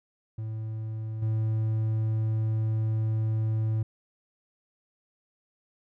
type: tone with level steps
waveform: triangle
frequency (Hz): 110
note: A2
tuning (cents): 0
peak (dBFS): -29 / -22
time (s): 0.38-3.83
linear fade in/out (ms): 5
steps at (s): 1.22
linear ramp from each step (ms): 5
effects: none